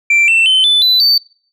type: tone with pitch steps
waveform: sine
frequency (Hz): 2349 / 2683 / 3064 / 3499 / 3996 / 4564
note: D7 / E7 / G7 / A7 / B7 / C#8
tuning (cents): 0 / +30 / -40 / -10 / +20 / +50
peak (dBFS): -5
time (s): 0.1-1.18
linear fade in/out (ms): 5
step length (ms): 180
effects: noise-tail reverb RT60 0.5 s tail -24 dB re dry + tanh soft clip ceiling -6 dBFS